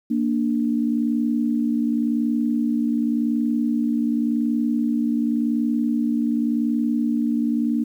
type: tone pair together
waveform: sine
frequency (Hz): 233.1 / 294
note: A#3 / D4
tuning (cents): 0 / +2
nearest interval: major third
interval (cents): 402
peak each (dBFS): -20 / -23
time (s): 0.1-7.84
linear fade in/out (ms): 10
effects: 9-bit